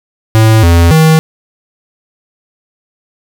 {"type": "tone with pitch steps", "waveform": "square", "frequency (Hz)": [110.6, 84.9, 158.8], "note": ["A2", "F2", "D#3"], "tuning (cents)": [9, -48, 36], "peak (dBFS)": -4, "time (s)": [0.35, 1.19], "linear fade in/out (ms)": 0, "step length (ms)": 280, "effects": []}